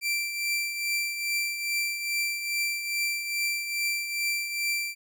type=tone with tremolo; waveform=sawtooth; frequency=2349 Hz; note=D7; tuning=in tune; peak=-21 dBFS; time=0.01-4.95 s; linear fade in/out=50 ms; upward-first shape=triangle; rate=2.4 Hz; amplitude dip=60%; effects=none